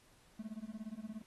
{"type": "tone with tremolo", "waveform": "triangle", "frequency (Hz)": 217.5, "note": "A3", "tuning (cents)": -20, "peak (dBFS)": -37, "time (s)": [0.39, 1.22], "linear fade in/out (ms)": 5, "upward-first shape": "sine", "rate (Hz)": 17, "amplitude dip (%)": 95, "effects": ["pink hiss -67 dBFS RMS until 1.26 s", "AAC 32 kbps"]}